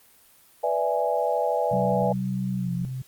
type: chord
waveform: sine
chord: E dominant seventh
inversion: second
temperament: equal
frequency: 493.9 / 587.3 / 659.3 / 830.6 Hz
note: B4 / D5 / E5 / G#5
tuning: 0 / 0 / 0 / 0 cents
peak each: -27 dBFS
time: 0.63-2.13 s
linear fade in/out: 10 ms
type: tone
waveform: sine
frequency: 129.8 Hz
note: C3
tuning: 13 cents flat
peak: -29 dBFS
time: 1.71-3.02 s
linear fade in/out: 5 ms
type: tone with pitch glide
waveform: sine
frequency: 189.6 to 175.88 Hz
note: F#3 to F3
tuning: +43 to +13 cents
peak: -26 dBFS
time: 1.73-2.85 s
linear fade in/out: 0 ms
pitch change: -130 cents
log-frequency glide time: 2.58-2.7 s
effects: white hiss -56 dBFS RMS until 3.07 s + Opus 32 kbps